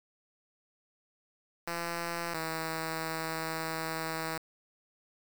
5% pulse tone pair in turn, 170 / 161.06 Hz, F3 / E3, -46 / -40 cents, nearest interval minor second, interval 94 cents, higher first, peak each -22 dBFS, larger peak neither, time 1.67-2.34 / 2.34-4.38 s, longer second, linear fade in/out 5 ms, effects 8-bit

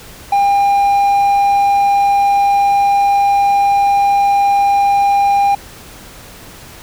triangle tone, 802 Hz, G5, 39 cents sharp, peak -7 dBFS, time 0.32-5.55 s, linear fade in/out 5 ms, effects pink hiss -36 dBFS RMS until 6.82 s

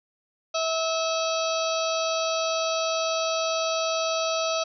harmonic tone, 649 Hz, E5, 27 cents flat, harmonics 1 / 2 / 4 / 5 / 6 / 7 / 8 / 9, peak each -26 / -30 / -34 / -37 / -34 / -36 / -40 / -36 dBFS, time 0.54-4.64 s, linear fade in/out 10 ms, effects none

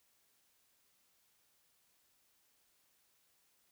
silence, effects white hiss -74 dBFS RMS until 3.71 s

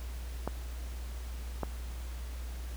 clicks, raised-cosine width 1 ms, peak -18 dBFS, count 2, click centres 0.476 / 1.633 s, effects added 60 Hz sine -37 dBFS peak until 2.76 s + pink hiss -51 dBFS RMS until 2.76 s

